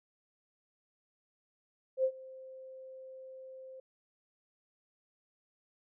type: tone with ADSR envelope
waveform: sine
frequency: 523.3 Hz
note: C5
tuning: in tune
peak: -24 dBFS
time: 1.97-3.8 s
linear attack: 70 ms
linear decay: 70 ms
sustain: -22 dB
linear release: 4 ms
effects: none